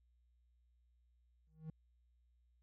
triangle tone with exponential growth, 158.2 Hz, D#3, 29 cents sharp, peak -39 dBFS, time 1.47-1.7 s, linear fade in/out 2 ms, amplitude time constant 48 ms, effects added 60 Hz sine -70 dBFS peak until 2.62 s

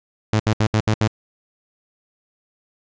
sawtooth tone bursts, 108.3 Hz, A2, 27 cents flat, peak -11 dBFS, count 6, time 0.33-1.076 s, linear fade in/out 0 ms, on 66 ms, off 70 ms, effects resampled to 16000 Hz

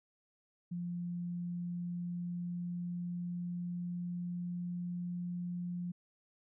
sine tone with pitch glide, 174.61 to 176.23 Hz, F3 to F3, 0 to +16 cents, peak -36 dBFS, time 0.71-5.92 s, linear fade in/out 10 ms, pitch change +16 cents, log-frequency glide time 1.16-5.21 s, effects none

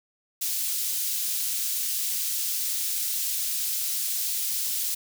white high-pass noise, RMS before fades -28 dBFS, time 0.41-4.95 s, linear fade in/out 10 ms, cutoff 4000 Hz, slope 12 dB/octave, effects none

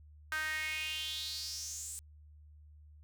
sawtooth tone with high-pass filter sweep, 311.1 Hz, D#4, in tune, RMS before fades -39 dBFS, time 0.32-1.99 s, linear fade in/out 0 ms, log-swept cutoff 1500 to 8400 Hz, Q 5.2, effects added 75 Hz sine -54 dBFS peak until 3.03 s

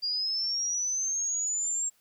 sine linear sweep, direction up, 4771 to 7520 Hz, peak -27 dBFS, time 0.02-1.9 s, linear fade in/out 20 ms, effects white hiss -67 dBFS RMS until 2 s

